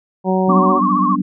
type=harmonic tone; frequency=187.2 Hz; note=F#3; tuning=20 cents sharp; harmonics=1 / 2 / 3 / 4 / 5; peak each=-16 / -19 / -21 / -22 / -23 dBFS; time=0.24-0.81 s; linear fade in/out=50 ms
type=chord; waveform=sine; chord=G major seventh; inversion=third; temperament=equal; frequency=185 / 196 / 246.9 / 293.7 Hz; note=F#3 / G3 / B3 / D4; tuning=0 / 0 / 0 / 0 cents; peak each=-21 dBFS; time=0.48-1.22 s; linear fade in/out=5 ms
type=tone with vibrato; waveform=sine; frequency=1108.7 Hz; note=C#6; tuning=in tune; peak=-14 dBFS; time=0.49-1.16 s; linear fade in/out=10 ms; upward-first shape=triangle; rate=15 Hz; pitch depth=99 cents each way
effects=none